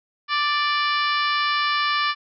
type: harmonic tone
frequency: 587.3 Hz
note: D5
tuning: in tune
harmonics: 2 / 3 / 4 / 5 / 6 / 7 / 8 / 9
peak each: -22 / -26 / -28 / -30 / -32 / -33 / -34 / -35 dBFS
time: 0.28-2.15 s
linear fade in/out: 50 ms
effects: none